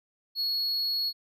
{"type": "tone", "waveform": "triangle", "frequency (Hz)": 4344, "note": "C#8", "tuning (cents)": -36, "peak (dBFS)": -25, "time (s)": [0.35, 1.13], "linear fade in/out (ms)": 50, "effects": []}